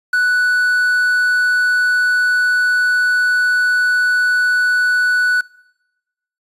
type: tone with quantisation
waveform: triangle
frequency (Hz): 1482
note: F#6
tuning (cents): +2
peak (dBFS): -10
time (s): 0.13-5.41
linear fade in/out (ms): 5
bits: 6
effects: noise-tail reverb RT60 1.0 s tail -24 dB re dry + resampled to 32000 Hz